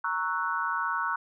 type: chord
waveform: sine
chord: F# dominant seventh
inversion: first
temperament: equal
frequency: 932.3 / 1108.7 / 1318.5 / 1480 Hz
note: A#5 / C#6 / E6 / F#6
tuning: 0 / 0 / 0 / 0 cents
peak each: -33 / -32 / -33 / -31 dBFS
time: 0.04-1.16 s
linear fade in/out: 5 ms
effects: none